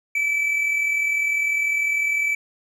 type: tone pair together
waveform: triangle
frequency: 2307 / 2347 Hz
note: D7 / D7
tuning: -31 / -2 cents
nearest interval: unison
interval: 29 cents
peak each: -18 / -28 dBFS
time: 0.15-2.35 s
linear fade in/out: 5 ms
effects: none